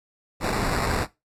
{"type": "noise with sample-and-hold", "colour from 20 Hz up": "pink", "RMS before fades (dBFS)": -25, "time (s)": [0.4, 1.07], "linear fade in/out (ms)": 50, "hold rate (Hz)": 3150, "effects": ["noise-tail reverb RT60 0.2 s tail -17 dB re dry", "low-pass 12000 Hz 12 dB/octave"]}